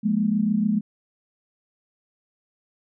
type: tone cluster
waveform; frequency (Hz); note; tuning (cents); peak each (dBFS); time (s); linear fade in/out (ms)
sine; 174.5 / 209.2 / 236.1; F3 / G#3 / A#3; -1 / +13 / +22; -29 / -20 / -26; 0.03-0.81; 20
effects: none